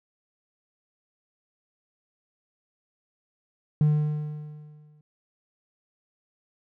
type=tone with exponential decay; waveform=triangle; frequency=150.7 Hz; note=D3; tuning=45 cents sharp; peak=-13 dBFS; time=3.81-5.01 s; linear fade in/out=2 ms; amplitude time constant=260 ms; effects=tanh soft clip ceiling -12 dBFS